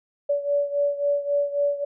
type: beating tone pair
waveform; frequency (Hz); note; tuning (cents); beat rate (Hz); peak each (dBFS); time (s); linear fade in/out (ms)
sine; 572 / 575.7; D5 / D5; -46 / -35; 3.7; -22 / -26; 0.29-1.85; 10
effects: none